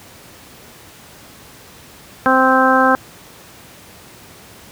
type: harmonic tone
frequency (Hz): 261.1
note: C4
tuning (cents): -3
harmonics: 1 / 2 / 3 / 4 / 5 / 6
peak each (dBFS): -17 / -17 / -17 / -17 / -17 / -17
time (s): 2.26-2.95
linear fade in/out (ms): 0
effects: pink hiss -41 dBFS RMS until 4.71 s + high-pass 80 Hz 12 dB/octave